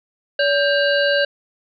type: harmonic tone with a mistuned harmonic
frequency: 570 Hz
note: C#5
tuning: 48 cents sharp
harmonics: 1 / 3 / 5 / 7 / 8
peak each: -17 / -19 / -25 / -27 / -29 dBFS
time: 0.39-1.25 s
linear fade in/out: 5 ms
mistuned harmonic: 3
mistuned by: -130 cents
effects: none